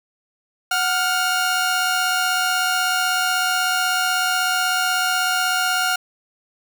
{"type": "tone pair together", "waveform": "sawtooth", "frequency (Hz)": [740, 1403.8], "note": ["F#5", "F6"], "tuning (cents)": [0, 9], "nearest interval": "major seventh", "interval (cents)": 1109, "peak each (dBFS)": [-19, -16], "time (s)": [0.71, 5.96], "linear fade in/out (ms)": 5, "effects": []}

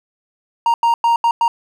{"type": "tone bursts at uneven times", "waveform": "triangle", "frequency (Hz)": 932.3, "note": "A#5", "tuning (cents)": 0, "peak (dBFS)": -9, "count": 5, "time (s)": [[0.66, 0.74], [0.83, 0.94], [1.04, 1.16], [1.24, 1.31], [1.41, 1.48]], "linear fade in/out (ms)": 2, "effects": []}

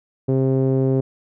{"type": "tone with low-pass filter", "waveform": "sawtooth", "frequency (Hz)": 132.6, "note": "C3", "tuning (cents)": 23, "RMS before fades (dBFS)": -18, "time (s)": [0.28, 1.01], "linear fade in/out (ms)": 10, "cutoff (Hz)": 430, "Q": 2.4, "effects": []}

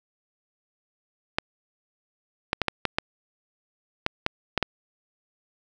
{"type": "clicks", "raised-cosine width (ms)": 0.3, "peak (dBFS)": -6, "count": 10, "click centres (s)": [1.385, 2.531, 2.617, 2.683, 2.853, 2.985, 4.064, 4.264, 4.577, 4.627], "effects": []}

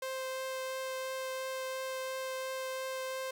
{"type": "tone with vibrato", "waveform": "sawtooth", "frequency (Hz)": 523.3, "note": "C5", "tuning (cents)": 0, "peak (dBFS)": -32, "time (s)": [0.02, 3.31], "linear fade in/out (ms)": 5, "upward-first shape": "triangle", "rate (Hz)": 2.9, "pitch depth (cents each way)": 8, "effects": []}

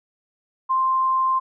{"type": "tone", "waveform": "sine", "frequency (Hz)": 1048, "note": "C6", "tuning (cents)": 2, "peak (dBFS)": -17, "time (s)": [0.69, 1.4], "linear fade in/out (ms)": 20, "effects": []}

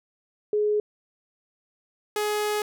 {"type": "tone pair in turn", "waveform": ["sine", "sawtooth"], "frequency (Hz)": [420, 420], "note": ["G#4", "G#4"], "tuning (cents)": [19, 19], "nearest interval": "unison", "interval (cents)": 0, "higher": "neither", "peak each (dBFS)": -20, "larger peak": "neither", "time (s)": [[0.53, 0.8], [2.16, 2.62]], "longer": "second", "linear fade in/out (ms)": 2, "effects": []}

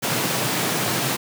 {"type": "high-pass noise", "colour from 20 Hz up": "pink", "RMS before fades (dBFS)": -23, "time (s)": [0.02, 1.17], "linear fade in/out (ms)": 20, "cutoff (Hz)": 110, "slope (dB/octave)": 96, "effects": []}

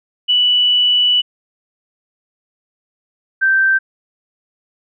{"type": "tone pair in turn", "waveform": "sine", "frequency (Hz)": [2960, 1560.8], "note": ["F#7", "G6"], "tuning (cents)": [0, -8], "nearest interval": "major seventh", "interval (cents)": 1108, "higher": "first", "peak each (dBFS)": -10, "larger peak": "neither", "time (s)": [[0.28, 1.22], [3.41, 3.79]], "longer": "first", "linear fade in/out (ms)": 20, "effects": []}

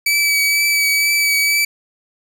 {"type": "tone with vibrato", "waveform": "sawtooth", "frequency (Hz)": 2293, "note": "D7", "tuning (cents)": -42, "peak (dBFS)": -10, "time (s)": [0.06, 1.65], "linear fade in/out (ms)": 5, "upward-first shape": "triangle", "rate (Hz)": 2.1, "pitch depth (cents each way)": 19, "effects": []}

